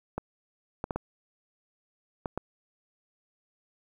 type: clicks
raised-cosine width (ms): 1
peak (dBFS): -17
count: 6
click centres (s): 0.18 / 0.841 / 0.908 / 0.96 / 2.258 / 2.376
effects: 9-bit